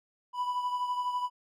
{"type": "beating tone pair", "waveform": "triangle", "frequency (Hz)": [987.8, 999.8], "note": ["B5", "B5"], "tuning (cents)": [0, 21], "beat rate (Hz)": 12, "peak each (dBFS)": [-28, -36], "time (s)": [0.33, 1.3], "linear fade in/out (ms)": 50, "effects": []}